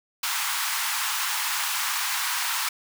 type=high-pass noise; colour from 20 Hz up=pink; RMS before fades=-27 dBFS; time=0.23-2.69 s; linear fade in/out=5 ms; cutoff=880 Hz; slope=48 dB/octave; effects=none